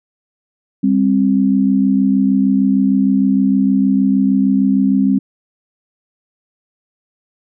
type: tone pair together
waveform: sine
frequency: 198.5 / 265 Hz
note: G3 / C4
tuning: +22 / +22 cents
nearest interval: perfect fourth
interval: 500 cents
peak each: -13 dBFS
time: 0.83-5.19 s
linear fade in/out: 10 ms
effects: none